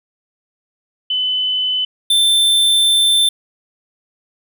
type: tone pair in turn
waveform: sine / square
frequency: 3017 / 3551 Hz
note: F#7 / A7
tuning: +33 / +15 cents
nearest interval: minor third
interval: 282 cents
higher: second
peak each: -15 / -11 dBFS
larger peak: second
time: 1.1-1.85 / 2.1-3.29 s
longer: second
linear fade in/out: 5 ms
effects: none